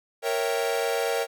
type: chord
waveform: 45% pulse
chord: A# diminished seventh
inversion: none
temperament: equal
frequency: 466.2 / 554.4 / 659.3 / 784 Hz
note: A#4 / C#5 / E5 / G5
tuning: 0 / 0 / 0 / 0 cents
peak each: -27 / -30 / -32 / -32 dBFS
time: 0.22-1.27 s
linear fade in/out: 50 ms
effects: none